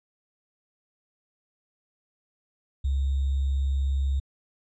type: tone with sample-and-hold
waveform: sine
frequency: 68.2 Hz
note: C#2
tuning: 28 cents flat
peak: -22 dBFS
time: 2.84-4.2 s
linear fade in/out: 10 ms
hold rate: 3675 Hz
effects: resampled to 16000 Hz